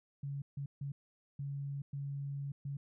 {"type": "tone bursts at uneven times", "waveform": "sine", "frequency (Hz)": 140.3, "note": "C#3", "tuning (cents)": 21, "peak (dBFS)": -37, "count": 6, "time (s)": [[0.23, 0.42], [0.57, 0.66], [0.81, 0.92], [1.39, 1.82], [1.93, 2.52], [2.65, 2.77]], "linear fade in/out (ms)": 5, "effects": []}